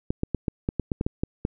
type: clicks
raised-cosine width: 3 ms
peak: -11 dBFS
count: 11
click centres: 0.105 / 0.234 / 0.347 / 0.482 / 0.689 / 0.797 / 0.918 / 1.011 / 1.065 / 1.235 / 1.451 s
effects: none